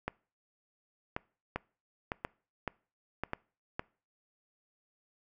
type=two click trains; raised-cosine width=0.5 ms; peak=-18 / -18 dBFS; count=5 / 4; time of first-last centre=1.56-3.795 / 0.08-3.334 s; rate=1.79 / 0.922 Hz; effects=noise-tail reverb RT60 0.4 s tail -24 dB re dry